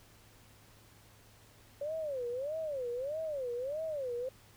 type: tone with vibrato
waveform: sine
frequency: 554.4 Hz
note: C#5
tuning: in tune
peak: -34 dBFS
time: 1.81-4.29 s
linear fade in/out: 5 ms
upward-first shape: sine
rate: 1.6 Hz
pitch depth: 260 cents each way
effects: added 106 Hz sine -63 dBFS peak until 4.56 s + pink hiss -61 dBFS RMS until 4.56 s